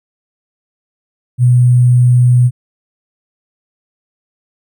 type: tone with sample-and-hold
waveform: sine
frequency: 123.47 Hz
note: B2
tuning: in tune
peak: -5 dBFS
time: 1.38-2.51 s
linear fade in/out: 50 ms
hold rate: 8820 Hz
effects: none